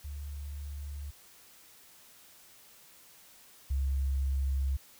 sine tone pair in turn, 72 / 67.74 Hz, D2 / C#2, -34 / -39 cents, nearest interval minor second, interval 105 cents, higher first, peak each -37 / -27 dBFS, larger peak second, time 0.04-1.11 / 3.7-4.77 s, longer neither, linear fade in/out 10 ms, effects white hiss -57 dBFS RMS until 4.99 s

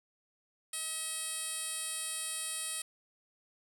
10% pulse tone with band-pass filter, 640 Hz, D#5, 49 cents sharp, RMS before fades -38 dBFS, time 0.73-2.82 s, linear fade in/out 5 ms, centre 9100 Hz, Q 1.7, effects none

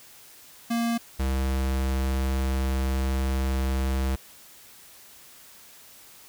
square tone pair in turn, 233.1 / 66.08 Hz, A#3 / C2, 0 / +18 cents, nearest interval octave + minor seventh, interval 2182 cents, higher first, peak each -24 dBFS, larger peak neither, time 0.7-0.98 / 1.19-4.16 s, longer second, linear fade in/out 10 ms, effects white hiss -50 dBFS RMS until 6.28 s

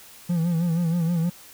triangle tone with vibrato, 168.9 Hz, E3, 42 cents sharp, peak -18 dBFS, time 0.29-1.3 s, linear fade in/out 10 ms, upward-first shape sine, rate 6.3 Hz, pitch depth 78 cents each way, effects white hiss -47 dBFS RMS until 1.53 s

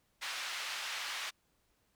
white band-pass noise, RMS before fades -40 dBFS, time 0.21-1.31 s, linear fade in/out 20 ms, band 1100 to 3600 Hz, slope 12 dB/octave, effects pink hiss -75 dBFS RMS until 1.95 s

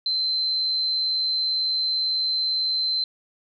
sine tone, 4089 Hz, C8, 41 cents flat, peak -21 dBFS, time 0.06-3.04 s, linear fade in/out 2 ms, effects none

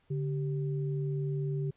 sine tone pair together, 143.87 / 389 Hz, D3 / G4, -35 / -13 cents, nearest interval octave + perfect fourth, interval 1722 cents, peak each -30 / -38 dBFS, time 0.1-1.71 s, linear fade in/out 10 ms, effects pink hiss -70 dBFS RMS until 1.76 s + resampled to 8000 Hz

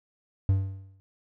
triangle tone with exponential decay, 96.5 Hz, G2, 27 cents flat, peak -15 dBFS, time 0.49-1 s, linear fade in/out 0 ms, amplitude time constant 110 ms, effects none

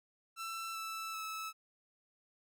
sawtooth tone with pitch steps, 1336 / 1319.9 / 1304 Hz, E6 / E6 / E6, +23 / +2 / -19 cents, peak -36 dBFS, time 0.36-1.53 s, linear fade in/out 50 ms, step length 390 ms, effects none

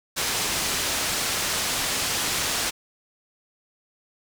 white low-pass noise, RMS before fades -26 dBFS, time 0.16-2.71 s, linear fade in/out 20 ms, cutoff 7700 Hz, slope 12 dB/octave, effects none

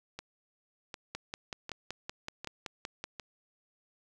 two click trains, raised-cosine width 0.2 ms, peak -23 / -20 dBFS, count 5 / 11, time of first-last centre 0.19-3.198 / 1.15-3.04 s, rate 1.33 / 5.29 Hz, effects none

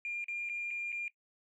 sine tone with dropouts, 2402 Hz, D7, 38 cents sharp, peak -34 dBFS, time 0.05-1.08 s, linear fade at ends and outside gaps 1 ms, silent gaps 0.242-0.283 / 0.49-0.496 / 0.706-0.71 / 0.92-0.926 s, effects noise-tail reverb RT60 0.1 s tail -19 dB re dry + tanh soft clip ceiling -30 dBFS

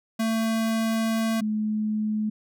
square / sine tone pair in turn, 224 / 214.1 Hz, A3 / A3, +31 / -47 cents, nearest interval minor second, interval 78 cents, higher first, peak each -23 dBFS, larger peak neither, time 0.19-1.41 / 1.41-2.3 s, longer first, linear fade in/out 10 ms, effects none

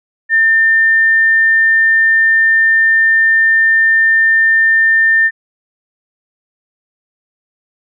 sine tone, 1800 Hz, A6, 39 cents sharp, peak -7 dBFS, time 0.29-5.31 s, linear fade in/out 50 ms, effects none

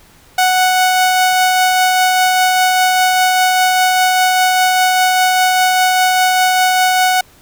sawtooth tone with tremolo, 740 Hz, F#5, in tune, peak -5 dBFS, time 0.38-7.21 s, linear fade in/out 5 ms, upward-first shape triangle, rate 5 Hz, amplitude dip 25%, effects pink hiss -46 dBFS RMS until 7.41 s

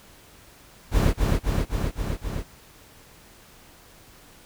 brown noise with echo, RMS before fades -19 dBFS, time 0.91-1.14 s, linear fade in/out 50 ms, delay 260 ms, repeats 5, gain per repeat -2 dB, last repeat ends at 2.44 s, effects pink hiss -51 dBFS RMS until 4.45 s

